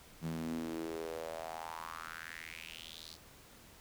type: tone with high-pass filter sweep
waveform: sawtooth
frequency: 81.4 Hz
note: E2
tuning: 21 cents flat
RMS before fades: -43 dBFS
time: 0.21-3.18 s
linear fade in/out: 50 ms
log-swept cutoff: 170 to 4600 Hz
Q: 4.7
effects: pink hiss -58 dBFS RMS until 3.8 s